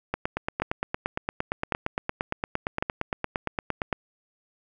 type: two click trains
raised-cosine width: 0.5 ms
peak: -11 / -9 dBFS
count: 33 / 4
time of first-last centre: 0.14-3.818 / 0.62-3.928 s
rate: 8.7 / 0.907 Hz
effects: none